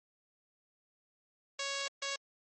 5% pulse tone bursts at uneven times, 554.4 Hz, C#5, in tune, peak -23 dBFS, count 2, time 1.59-1.88 / 2.02-2.16 s, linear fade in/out 5 ms, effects MP3 32 kbps

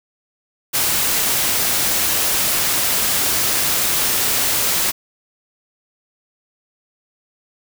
white noise, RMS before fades -18 dBFS, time 0.73-4.92 s, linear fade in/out 20 ms, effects none

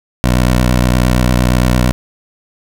15% pulse tone with vibrato, 61.74 Hz, B1, in tune, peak -3 dBFS, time 0.24-1.92 s, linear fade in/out 0 ms, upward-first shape square, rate 8.7 Hz, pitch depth 30 cents each way, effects none

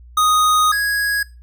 square tone pair in turn, 1244.5 / 1659.6 Hz, D#6 / G#6, 0 / -2 cents, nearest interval perfect fourth, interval 498 cents, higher second, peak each -13 / -17 dBFS, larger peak first, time 0.17-0.72 / 0.72-1.23 s, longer first, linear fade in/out 5 ms, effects noise-tail reverb RT60 0.3 s tail -22 dB re dry + added 60 Hz sine -39 dBFS peak until 1.42 s

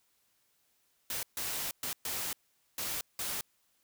white noise bursts at uneven times, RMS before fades -36 dBFS, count 6, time 1.1-1.23 / 1.37-1.71 / 1.83-1.93 / 2.05-2.33 / 2.78-3.01 / 3.19-3.41 s, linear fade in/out 2 ms, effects white hiss -73 dBFS RMS until 3.83 s

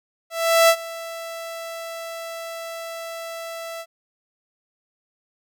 sawtooth tone with ADSR envelope, 663 Hz, E5, 10 cents sharp, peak -7 dBFS, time 0.3-3.86 s, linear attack 390 ms, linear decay 66 ms, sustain -20 dB, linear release 56 ms, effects none

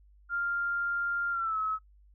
sine tone with pitch glide, 1396.9 to 1288.4 Hz, F6 to E6, 0 to -40 cents, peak -28 dBFS, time 0.29-1.79 s, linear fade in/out 50 ms, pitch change -140 cents, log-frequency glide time 1.31-1.58 s, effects noise-tail reverb RT60 0.1 s tail -21 dB re dry + added 50 Hz sine -56 dBFS peak until 2.14 s

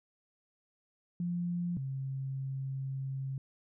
sine tone pair in turn, 174.61 / 134.5 Hz, F3 / C3, 0 / +48 cents, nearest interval perfect fourth, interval 452 cents, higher first, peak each -31 / -34 dBFS, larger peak first, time 1.2-1.77 / 1.77-3.38 s, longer second, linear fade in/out 2 ms, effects none

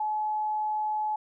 sine tone, 854 Hz, G#5, 48 cents sharp, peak -26 dBFS, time 0-1.16 s, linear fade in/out 5 ms, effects none

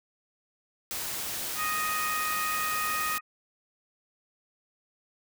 white noise, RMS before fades -34 dBFS, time 0.91-3.18 s, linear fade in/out 0 ms
harmonic tone, 623 Hz, D#5, 2 cents sharp, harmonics 2 / 3 / 4, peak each -30 / -35 / -37 dBFS, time 1.56-3.21 s, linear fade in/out 50 ms
effects none

